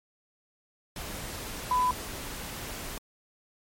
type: tone in noise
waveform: sine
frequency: 1000 Hz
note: B5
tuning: 21 cents sharp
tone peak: -22 dBFS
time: 1.71-1.91 s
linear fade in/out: 2 ms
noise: pink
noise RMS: -38 dBFS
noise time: 0.96-2.98 s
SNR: +13 dB
effects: MP3 64 kbps